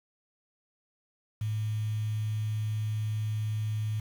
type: tone with quantisation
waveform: sine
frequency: 107.8 Hz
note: A2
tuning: 35 cents flat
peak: -28 dBFS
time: 1.41-4 s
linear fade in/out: 5 ms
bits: 8
effects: none